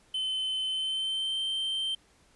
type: tone with pitch glide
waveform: triangle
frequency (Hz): 3060 to 3126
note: G7 to G7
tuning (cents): -42 to -6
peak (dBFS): -27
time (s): 0.14-1.95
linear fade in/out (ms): 5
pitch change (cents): +36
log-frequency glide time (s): 0.69-1.4
effects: pink hiss -63 dBFS RMS until 2.35 s + resampled to 24000 Hz